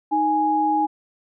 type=tone pair together; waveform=sine; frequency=311.1 / 830.5 Hz; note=D#4 / G#5; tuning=0 / 0 cents; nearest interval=octave + perfect fourth; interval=1700 cents; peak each=-23 / -18 dBFS; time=0.11-0.87 s; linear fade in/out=20 ms; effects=none